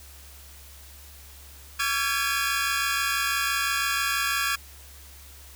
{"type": "tone cluster", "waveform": "sawtooth", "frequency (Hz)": [1136, 1361, 1623, 1689, 2458], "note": ["C#6", "F6", "G#6", "G#6", "D#7"], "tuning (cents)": [42, -45, -40, 29, -22], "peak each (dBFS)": -27, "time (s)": [1.79, 4.56], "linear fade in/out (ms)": 10, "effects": ["added 69 Hz sine -47 dBFS peak until 5.55 s", "white hiss -49 dBFS RMS until 5.55 s"]}